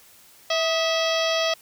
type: harmonic tone with a mistuned harmonic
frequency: 653 Hz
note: E5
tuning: 17 cents flat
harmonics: 1 / 2 / 3 / 4 / 5 / 6 / 7 / 8 / 9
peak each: -23 / -30 / -31 / -31 / -28 / -34 / -34 / -33 / -37 dBFS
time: 0.5-1.54 s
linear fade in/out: 5 ms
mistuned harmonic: 2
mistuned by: -64 cents
effects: white hiss -52 dBFS RMS until 1.61 s